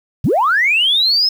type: linear sweep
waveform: sine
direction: up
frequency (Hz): 78.3 to 5240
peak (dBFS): -10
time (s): 0.24-1.29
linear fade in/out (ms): 5
effects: tanh soft clip ceiling -6 dBFS + 7-bit